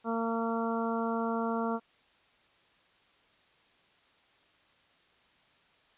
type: harmonic tone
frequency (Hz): 228.5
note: A#3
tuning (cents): -34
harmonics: 1 / 2 / 3 / 4 / 5 / 6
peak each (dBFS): -32 / -35 / -37 / -38 / -39 / -40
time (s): 0.04-1.8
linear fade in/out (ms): 50
effects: white hiss -65 dBFS RMS until 5.97 s + resampled to 8000 Hz